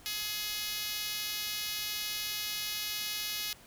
5% pulse tone with high-pass filter, 421 Hz, G#4, 24 cents sharp, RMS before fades -36 dBFS, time 0.06-3.53 s, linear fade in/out 0 ms, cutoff 2900 Hz, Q 0.58, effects pink hiss -56 dBFS RMS until 3.66 s

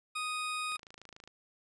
20% pulse tone, 1244.5 Hz, D#6, in tune, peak -29 dBFS, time 0.15-0.77 s, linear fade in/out 10 ms
click train, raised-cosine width 0.2 ms, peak -33 dBFS, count 16, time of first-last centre 0.72-1.276 s, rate 27 Hz
effects resampled to 24000 Hz

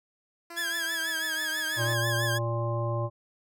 10% pulse tone with pitch glide, 340 to 313.6 Hz, F4 to D#4, -46 to +14 cents, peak -32 dBFS, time 0.5-1.94 s, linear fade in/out 5 ms, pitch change -140 cents, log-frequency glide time 0.63-1.4 s
sawtooth tone with vibrato, 1661.2 Hz, G#6, in tune, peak -25 dBFS, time 0.56-2.39 s, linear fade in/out 20 ms, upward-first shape triangle, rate 6.1 Hz, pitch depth 100 cents each way
harmonic tone, 116.54 Hz, A#2, in tune, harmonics 1 / 3 / 5 / 7 / 9, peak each -28 / -37 / -33 / -42 / -36 dBFS, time 1.76-3.1 s, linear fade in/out 50 ms
effects none

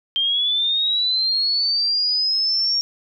sine linear sweep, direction up, 3160 to 5570 Hz, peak -17 dBFS, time 0.16-2.81 s, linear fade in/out 0 ms, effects none

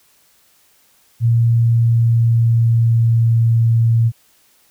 sine tone with pitch glide, 116.54 to 115.07 Hz, A#2 to A#2, 0 to -22 cents, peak -10 dBFS, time 1.2-4.12 s, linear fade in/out 50 ms, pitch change -22 cents, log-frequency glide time 1.47-3.34 s, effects white hiss -55 dBFS RMS until 4.7 s

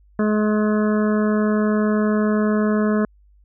harmonic tone, 212.4 Hz, G#3, 39 cents sharp, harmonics 1 / 2 / 3 / 5 / 6 / 7 / 8, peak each -17 / -23 / -27 / -31 / -33 / -34 / -35 dBFS, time 0.19-3.05 s, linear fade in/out 2 ms, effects added 50 Hz sine -50 dBFS peak until 3.44 s

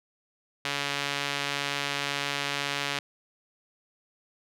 sawtooth tone with band-pass filter, 141.9 Hz, C#3, 41 cents sharp, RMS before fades -31 dBFS, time 0.65-2.99 s, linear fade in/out 2 ms, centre 3000 Hz, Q 1, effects none

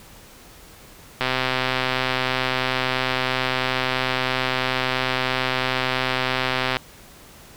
click train, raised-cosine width 0.3 ms, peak -5 dBFS, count 718, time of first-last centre 1.21-6.768 s, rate 129 Hz, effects pink hiss -46 dBFS RMS until 7.56 s

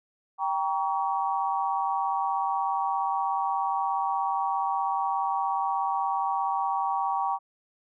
sine chord, G diminished, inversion none, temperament just, 784 / 940.8 / 1128.9 Hz, G5 / Bb5 / Db6, 0 / +16 / +31 cents, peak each -28 / -29 / -30 dBFS, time 0.38-7.39 s, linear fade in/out 50 ms, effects none

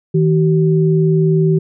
sine tone pair together, 159.7 / 381.6 Hz, D#3 / G4, +45 / -47 cents, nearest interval octave + minor third, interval 1508 cents, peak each -11 / -15 dBFS, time 0.14-1.59 s, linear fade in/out 10 ms, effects none

